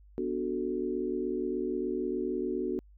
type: chord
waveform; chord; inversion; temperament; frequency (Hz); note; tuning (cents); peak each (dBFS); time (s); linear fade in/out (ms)
sine; B minor seventh; none; equal; 246.9 / 293.7 / 370 / 440; B3 / D4 / F#4 / A4; 0 / 0 / 0 / 0; -36 / -36 / -32 / -38; 0.18-2.79; 0
effects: added 50 Hz sine -53 dBFS peak until 2.97 s